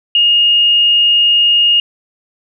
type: tone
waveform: sine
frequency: 2850 Hz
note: F7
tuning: 34 cents sharp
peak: -7 dBFS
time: 0.15-1.8 s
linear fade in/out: 2 ms
effects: none